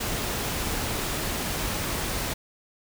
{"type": "noise", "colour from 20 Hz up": "pink", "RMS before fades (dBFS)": -29, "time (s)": [0, 2.34], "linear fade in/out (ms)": 10, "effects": []}